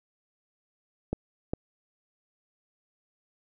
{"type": "clicks", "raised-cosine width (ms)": 2, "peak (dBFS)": -15, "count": 2, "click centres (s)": [1.13, 1.535], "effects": []}